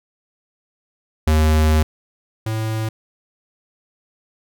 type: tone pair in turn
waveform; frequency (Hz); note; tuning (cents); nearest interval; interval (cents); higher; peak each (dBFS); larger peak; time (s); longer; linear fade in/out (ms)
square; 77.78 / 110.26; D#2 / A2; 0 / +4; tritone; 604; second; -13 / -21; first; 1.27-1.83 / 2.46-2.89; first; 5
effects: none